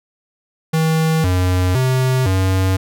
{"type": "tone with pitch steps", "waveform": "square", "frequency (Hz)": [160, 91.3, 129.5, 94.4], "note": ["D#3", "F#2", "C3", "F#2"], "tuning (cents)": [49, -23, -17, 35], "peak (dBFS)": -14, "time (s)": [0.73, 2.77], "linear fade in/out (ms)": 10, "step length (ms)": 510, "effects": []}